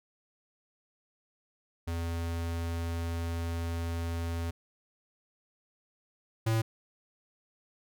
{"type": "tone pair in turn", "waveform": "square", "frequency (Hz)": [84, 112.13], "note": ["E2", "A2"], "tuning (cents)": [33, 33], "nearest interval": "perfect fourth", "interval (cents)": 500, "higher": "second", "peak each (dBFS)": [-32, -26], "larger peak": "second", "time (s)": [[1.87, 4.51], [6.46, 6.62]], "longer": "first", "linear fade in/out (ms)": 10, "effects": []}